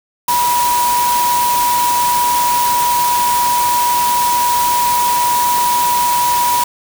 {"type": "tone in noise", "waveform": "sine", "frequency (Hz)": 970, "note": "B5", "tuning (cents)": -31, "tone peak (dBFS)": -12, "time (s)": [0.28, 6.64], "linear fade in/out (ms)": 5, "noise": "white", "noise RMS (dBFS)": -20, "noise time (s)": [0.28, 6.64], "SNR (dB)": 5, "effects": []}